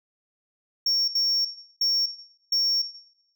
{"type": "tone bursts at uneven times", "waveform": "sine", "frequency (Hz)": 5500, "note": "F8", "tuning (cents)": -27, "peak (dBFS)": -17, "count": 4, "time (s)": [[0.86, 1.08], [1.15, 1.45], [1.81, 2.06], [2.52, 2.82]], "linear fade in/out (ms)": 5, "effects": ["noise-tail reverb RT60 0.8 s tail -18 dB re dry", "tanh soft clip ceiling -19 dBFS"]}